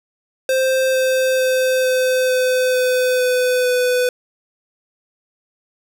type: tone with pitch steps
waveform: square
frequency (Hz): 523.3 / 519.7 / 516.1 / 512.5 / 509 / 505.5 / 502 / 498.5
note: C5 / C5 / C5 / C5 / C5 / B4 / B4 / B4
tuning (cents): 0 / -12 / -24 / -36 / -48 / +40 / +28 / +16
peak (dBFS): -15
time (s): 0.49-4.09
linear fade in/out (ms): 2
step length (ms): 450
effects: none